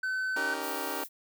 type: tone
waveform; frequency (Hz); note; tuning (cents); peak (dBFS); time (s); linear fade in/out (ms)
triangle; 1521; F#6; +47; -27; 0.03-0.54; 5
type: chord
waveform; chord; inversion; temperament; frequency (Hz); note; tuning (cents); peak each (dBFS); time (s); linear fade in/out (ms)
15% pulse; Eb dominant seventh; third; just; 280 / 311.1 / 388.9 / 466.7; Db4 / Eb4 / G4 / Bb4; +18 / 0 / -14 / +2; -33 / -34 / -32 / -33; 0.36-1.04; 5
type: noise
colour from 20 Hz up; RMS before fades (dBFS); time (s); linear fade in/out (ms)
violet; -40; 0.6-1.09; 50
effects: none